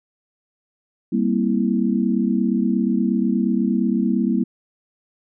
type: chord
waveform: sine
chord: C dominant seventh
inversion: second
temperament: equal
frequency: 196 / 233.1 / 261.6 / 329.6 Hz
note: G3 / Bb3 / C4 / E4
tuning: 0 / 0 / 0 / 0 cents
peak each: -21 / -20 / -25 / -25 dBFS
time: 1.12-4.44 s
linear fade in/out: 10 ms
effects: none